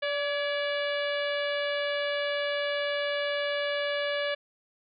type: harmonic tone with a mistuned harmonic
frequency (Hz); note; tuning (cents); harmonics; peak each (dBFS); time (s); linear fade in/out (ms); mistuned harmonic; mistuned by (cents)
578; D5; -28; 1 / 2 / 3 / 4 / 5 / 6 / 7 / 8; -29 / -40 / -34 / -38 / -38 / -40 / -45 / -50; 0.02-4.35; 10; 3; -41
effects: none